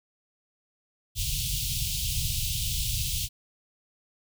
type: band-stop noise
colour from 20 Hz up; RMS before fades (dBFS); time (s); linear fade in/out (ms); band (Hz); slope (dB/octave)
pink; -29; 1.15-3.29; 50; 150 to 2800; 48
effects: none